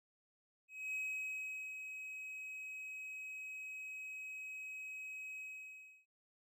triangle tone with ADSR envelope, 2544 Hz, D#7, 38 cents sharp, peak -36 dBFS, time 0.68-6.06 s, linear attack 260 ms, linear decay 810 ms, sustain -7 dB, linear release 660 ms, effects none

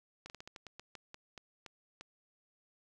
slowing click train, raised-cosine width 0.2 ms, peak -30 dBFS, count 13, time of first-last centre 0.26-2.01 s, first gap 39 ms, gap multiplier 1.22, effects none

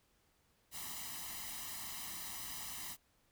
white noise with comb filter, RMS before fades -45 dBFS, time 0.71-2.97 s, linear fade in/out 50 ms, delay 1 ms, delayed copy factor +0.75, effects pink hiss -74 dBFS RMS until 3.31 s

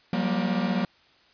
45% pulse tone cluster, 180.2 / 195.7 / 235.6 Hz, F#3 / G3 / A#3, -45 / -3 / +19 cents, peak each -28 dBFS, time 0.13-0.85 s, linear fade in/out 2 ms, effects white hiss -59 dBFS RMS until 1.33 s + resampled to 11025 Hz

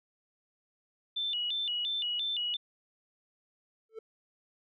sine tone with vibrato, 3214 Hz, G7, 43 cents sharp, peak -30 dBFS, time 1.16-2.57 s, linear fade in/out 10 ms, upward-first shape square, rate 2.9 Hz, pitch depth 170 cents each way
triangle tone with exponential growth, 443.6 Hz, A4, 14 cents sharp, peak -34 dBFS, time 3.89-3.99 s, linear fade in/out 5 ms, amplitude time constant 20 ms
effects none

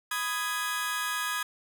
sawtooth chord, G# minor, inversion first, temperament just, 996.7 / 1245.9 / 1661.2 Hz, B5 / D#6 / G#6, +16 / +2 / 0 cents, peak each -33 / -30 / -28 dBFS, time 0.11-1.43 s, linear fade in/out 5 ms, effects none

